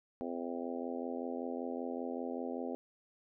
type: harmonic tone with a mistuned harmonic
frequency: 85.2 Hz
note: F2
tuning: 42 cents flat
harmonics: 3 / 4 / 5 / 6 / 7 / 8 / 9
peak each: -40 / -45 / -44 / -44 / -47 / -48 / -49 dBFS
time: 0.21-2.75 s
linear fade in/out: 0 ms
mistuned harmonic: 9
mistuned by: +46 cents
effects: none